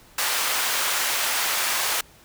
pink high-pass noise, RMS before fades -24 dBFS, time 0.18-2.01 s, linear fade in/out 5 ms, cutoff 990 Hz, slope 12 dB/octave, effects pink hiss -52 dBFS RMS until 2.24 s

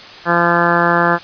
harmonic tone, 171.8 Hz, F3, 28 cents flat, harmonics 1 / 2 / 3 / 4 / 5 / 6 / 7 / 8 / 9 / 10, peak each -20 / -20 / -20 / -20 / -20 / -20 / -20 / -20 / -20 / -20 dBFS, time 0.25-1.19 s, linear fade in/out 50 ms, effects white hiss -35 dBFS RMS until 1.23 s + resampled to 11025 Hz

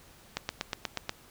click train, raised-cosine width 0.2 ms, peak -13 dBFS, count 7, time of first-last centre 0.37-1.094 s, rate 8.29 Hz, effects pink hiss -56 dBFS RMS until 1.3 s

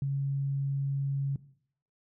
sine tone, 138.4 Hz, C#3, 2 cents flat, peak -27 dBFS, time 0.02-1.36 s, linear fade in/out 2 ms, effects noise-tail reverb RT60 0.6 s tail -17 dB re dry

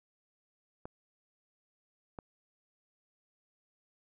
clicks, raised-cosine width 1 ms, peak -28 dBFS, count 2, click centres 0.855 / 2.188 s, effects none

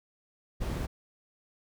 brown noise, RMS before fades -32 dBFS, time 0.6-0.87 s, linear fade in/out 20 ms, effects none

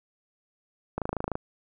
click train, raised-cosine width 1 ms, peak -15 dBFS, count 11, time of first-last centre 0.98-1.355 s, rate 26.7 Hz, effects none

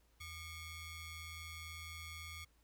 sawtooth ring-modulated tone, 1131 Hz, C#6, 34 cents sharp, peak -40 dBFS, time 0.2-2.45 s, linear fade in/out 10 ms, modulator 1050 Hz, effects added 57 Hz sine -70 dBFS peak until 2.63 s + pink hiss -75 dBFS RMS until 2.63 s

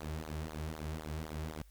sawtooth tone with flanger, 77.78 Hz, D#2, in tune, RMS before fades -41 dBFS, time 0-1.62 s, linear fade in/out 5 ms, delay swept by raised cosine 0.36 to 4.16 ms, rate 3.9 Hz, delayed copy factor -0.8, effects added 50 Hz sine -56 dBFS peak until 1.7 s + white hiss -69 dBFS RMS until 1.7 s

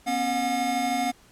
square tone cluster, 244.2 / 271 / 720 Hz, B3 / C#4 / F#5, -19 / -39 / -47 cents, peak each -32 / -31 / -26 dBFS, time 0.06-1.12 s, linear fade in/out 20 ms, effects pink hiss -56 dBFS RMS until 1.31 s + low-pass 12000 Hz 12 dB/octave

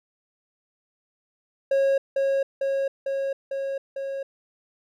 triangle tone with echo, 546 Hz, C#5, 26 cents flat, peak -16 dBFS, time 1.71-1.98 s, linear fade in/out 5 ms, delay 450 ms, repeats 5, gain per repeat -2 dB, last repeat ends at 4.23 s, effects none

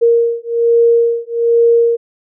sine beating tone pair, 466.2 / 467.4 Hz, A#4 / A#4, 0 / +5 cents, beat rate 1.2 Hz, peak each -12 dBFS, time 0.01-1.97 s, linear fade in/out 20 ms, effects none

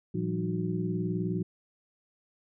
sine tone cluster, 113.3 / 172.5 / 192.1 / 307.8 / 368.8 Hz, A#2 / F3 / G3 / D#4 / F#4, -49 / -21 / -35 / -19 / -6 cents, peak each -35 / -31 / -36 / -37 / -36 dBFS, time 0.14-1.43 s, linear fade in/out 10 ms, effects none

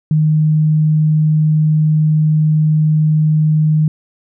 sine tone, 154.5 Hz, D#3, 12 cents flat, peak -9 dBFS, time 0.11-3.88 s, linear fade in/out 2 ms, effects none

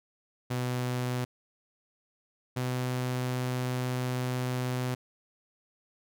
sawtooth tone pair in turn, 124.9 / 126.28 Hz, B2 / B2, +20 / +39 cents, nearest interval unison, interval 19 cents, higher second, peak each -25 / -25 dBFS, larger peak neither, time 0.5-1.25 / 2.56-4.95 s, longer second, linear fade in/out 10 ms, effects none

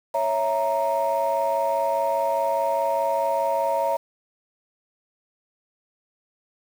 sine chord, A# diminished, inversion first, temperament equal, 554.4 / 659.3 / 932.3 Hz, C#5 / E5 / A#5, 0 / 0 / 0 cents, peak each -24 / -24 / -23 dBFS, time 0.14-3.97 s, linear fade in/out 10 ms, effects tanh soft clip ceiling -14 dBFS + 7-bit

